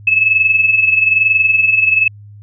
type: tone with amplitude modulation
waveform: sine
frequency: 2599 Hz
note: E7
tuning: 25 cents flat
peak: -6 dBFS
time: 0.07-2.08 s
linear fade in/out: 5 ms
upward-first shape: sine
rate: 21.1 Hz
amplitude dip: 65%
effects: added 103 Hz sine -34 dBFS peak until 2.42 s